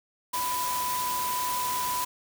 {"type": "tone in noise", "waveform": "sine", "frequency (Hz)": 994, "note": "B5", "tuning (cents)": 11, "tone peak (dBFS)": -28, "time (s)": [0.33, 2.05], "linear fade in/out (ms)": 10, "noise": "white", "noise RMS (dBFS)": -33, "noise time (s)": [0.33, 2.05], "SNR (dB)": 2, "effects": []}